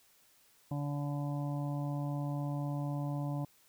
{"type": "harmonic tone", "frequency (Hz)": 144, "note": "D3", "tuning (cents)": -34, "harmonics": [1, 2, 4, 5, 6, 7], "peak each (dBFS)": [-34, -40, -46, -48, -50, -51], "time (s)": [0.71, 3.45], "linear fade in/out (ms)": 5, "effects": ["white hiss -66 dBFS RMS until 3.68 s"]}